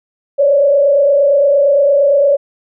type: tone with frequency modulation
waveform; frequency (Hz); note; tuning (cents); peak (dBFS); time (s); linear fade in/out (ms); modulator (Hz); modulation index
sine; 566; C#5; +36; -7; 0.38-2.37; 20; 28.7; 0.79
effects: none